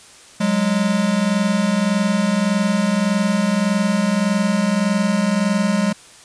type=tone pair together; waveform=square; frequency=184.5 / 206.2 Hz; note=F#3 / G#3; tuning=-5 / -12 cents; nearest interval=major second; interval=193 cents; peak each=-21 / -18 dBFS; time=0.4-5.93 s; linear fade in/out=10 ms; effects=white hiss -44 dBFS RMS until 6.24 s + resampled to 22050 Hz